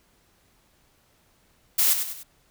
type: noise with echo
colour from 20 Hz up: blue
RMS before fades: -20 dBFS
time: 1.78-1.94 s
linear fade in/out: 10 ms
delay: 98 ms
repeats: 3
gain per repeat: -7 dB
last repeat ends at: 2.234 s
effects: pink hiss -63 dBFS RMS until 2.5 s